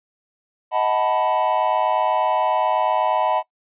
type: chord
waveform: triangle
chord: B dominant seventh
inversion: first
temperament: equal with one note detuned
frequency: 631.3 / 740 / 880 / 987.8 Hz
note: D#5 / F#5 / A5 / B5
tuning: +25 / 0 / 0 / 0 cents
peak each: -21 dBFS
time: 0.71-3.43 s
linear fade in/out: 50 ms
effects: noise-tail reverb RT60 0.1 s tail -20 dB re dry + resampled to 8000 Hz